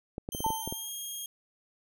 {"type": "clicks", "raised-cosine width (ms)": 2, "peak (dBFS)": -22, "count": 8, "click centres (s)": [0.181, 0.289, 0.349, 0.405, 0.464, 0.504, 0.676, 0.725]}
{"type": "tone with pitch glide", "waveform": "5% pulse", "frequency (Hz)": [3128, 3246], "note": ["G7", "G#7"], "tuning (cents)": [-4, -40], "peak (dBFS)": -29, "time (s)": [0.32, 1.26], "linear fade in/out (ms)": 2, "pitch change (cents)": 64, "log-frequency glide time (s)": [0.55, 0.87]}
{"type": "tone with exponential decay", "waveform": "sine", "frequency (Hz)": 890, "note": "A5", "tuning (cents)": 20, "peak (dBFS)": -24, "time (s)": [0.44, 0.9], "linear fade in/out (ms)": 5, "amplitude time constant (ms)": 100}
{"effects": []}